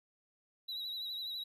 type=tone with vibrato; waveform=triangle; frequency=3897 Hz; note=B7; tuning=24 cents flat; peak=-37 dBFS; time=0.68-1.44 s; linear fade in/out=10 ms; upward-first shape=triangle; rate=12 Hz; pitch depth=60 cents each way; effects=none